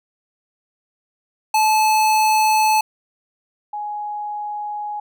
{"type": "tone pair in turn", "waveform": ["square", "sine"], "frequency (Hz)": [866, 834.6], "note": ["A5", "G#5"], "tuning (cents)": [-28, 8], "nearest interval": "minor second", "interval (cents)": 64, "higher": "first", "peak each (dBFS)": [-14, -24], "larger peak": "first", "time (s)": [[1.54, 2.81], [3.73, 5]], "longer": "neither", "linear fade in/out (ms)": 5, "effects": []}